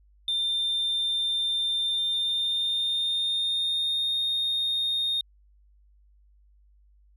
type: tone with pitch glide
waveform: sine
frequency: 3590 to 3687 Hz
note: A7 to A#7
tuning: +34 to -20 cents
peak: -22 dBFS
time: 0.28-5.21 s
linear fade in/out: 2 ms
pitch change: +46 cents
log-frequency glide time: 1.81-4.2 s
effects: tanh soft clip ceiling -22 dBFS + added 50 Hz sine -56 dBFS peak until 7.16 s